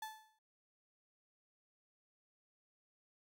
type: tone with exponential decay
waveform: 35% pulse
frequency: 871 Hz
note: A5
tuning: 18 cents flat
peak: -39 dBFS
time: 0.02-0.39 s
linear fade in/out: 5 ms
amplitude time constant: 80 ms
effects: none